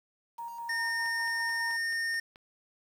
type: tone with tremolo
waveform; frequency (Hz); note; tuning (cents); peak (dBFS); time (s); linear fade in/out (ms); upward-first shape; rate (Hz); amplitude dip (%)
sine; 935; A#5; +5; -36; 0.38-1.77; 10; square; 4.9; 35
type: tone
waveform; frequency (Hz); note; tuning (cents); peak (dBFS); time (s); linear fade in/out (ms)
square; 1829; A#6; -33; -30; 0.69-2.2; 5
type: click train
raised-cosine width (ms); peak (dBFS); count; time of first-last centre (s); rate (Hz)
0.3; -35; 7; 1.06-2.359; 4.62
effects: low-pass 9000 Hz 12 dB/octave + 9-bit